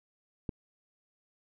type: click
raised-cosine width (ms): 3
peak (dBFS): -21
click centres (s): 0.492
effects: none